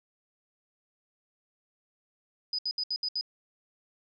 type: tone bursts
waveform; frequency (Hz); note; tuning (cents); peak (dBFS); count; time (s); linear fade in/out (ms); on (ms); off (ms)
sine; 4978; D#8; 0; -28; 6; 2.53-3.211; 2; 56; 69
effects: none